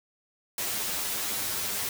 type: noise with comb filter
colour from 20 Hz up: white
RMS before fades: -31 dBFS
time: 0.58-1.89 s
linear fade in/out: 2 ms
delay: 10 ms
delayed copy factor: +0.7
effects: none

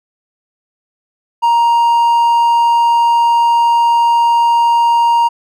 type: tone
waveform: triangle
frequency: 937 Hz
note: A#5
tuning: 9 cents sharp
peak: -6 dBFS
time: 1.42-5.29 s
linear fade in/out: 20 ms
effects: none

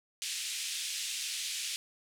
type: band-pass noise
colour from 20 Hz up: pink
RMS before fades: -37 dBFS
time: 0.22-1.76 s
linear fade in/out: 0 ms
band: 2600 to 10000 Hz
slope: 24 dB/octave
effects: none

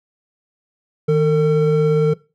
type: tone pair together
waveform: triangle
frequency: 156.4 / 451.9 Hz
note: D#3 / A4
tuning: +9 / +46 cents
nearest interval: octave + tritone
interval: 1837 cents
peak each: -14 / -12 dBFS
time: 1.08-2.14 s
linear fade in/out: 10 ms
effects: noise-tail reverb RT60 0.3 s tail -20 dB re dry

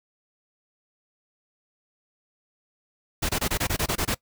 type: noise bursts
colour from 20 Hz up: pink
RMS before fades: -25 dBFS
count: 10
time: 3.22-4.147 s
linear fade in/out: 10 ms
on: 72 ms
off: 23 ms
effects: noise-tail reverb RT60 0.1 s tail -22 dB re dry

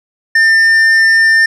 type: tone with tanh clipping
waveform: triangle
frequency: 1799 Hz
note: A6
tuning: 38 cents sharp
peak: -7 dBFS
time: 0.35-1.46 s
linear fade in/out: 5 ms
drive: 11 dB
effects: none

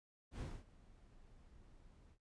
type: noise with ADSR envelope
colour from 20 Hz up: brown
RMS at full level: -42 dBFS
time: 0.31-2.18 s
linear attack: 85 ms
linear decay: 240 ms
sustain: -21 dB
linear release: 62 ms
effects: noise-tail reverb RT60 0.2 s tail -21 dB re dry + resampled to 22050 Hz

